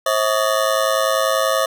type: ring-modulated tone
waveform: 25% pulse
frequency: 590 Hz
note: D5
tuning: 8 cents sharp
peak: -9 dBFS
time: 0.06-1.66 s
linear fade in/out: 5 ms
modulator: 55.2 Hz
effects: none